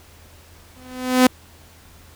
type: tone with exponential growth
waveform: sawtooth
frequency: 254 Hz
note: B3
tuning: 49 cents sharp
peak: -4 dBFS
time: 0.76-1.27 s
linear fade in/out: 5 ms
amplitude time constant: 110 ms
effects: added 82 Hz sine -49 dBFS peak until 2.15 s + pink hiss -49 dBFS RMS until 2.15 s